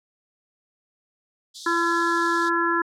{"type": "high-pass noise", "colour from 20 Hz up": "pink", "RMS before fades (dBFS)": -35, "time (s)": [1.54, 2.5], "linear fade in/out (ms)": 20, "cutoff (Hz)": 3400, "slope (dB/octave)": 96}
{"type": "harmonic tone", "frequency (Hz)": 338.9, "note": "E4", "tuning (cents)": 48, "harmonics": [1, 3, 4, 5], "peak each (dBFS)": [-25, -25, -25, -25], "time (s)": [1.66, 2.82], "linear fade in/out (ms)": 5}
{"effects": ["low-pass 6000 Hz 12 dB/octave"]}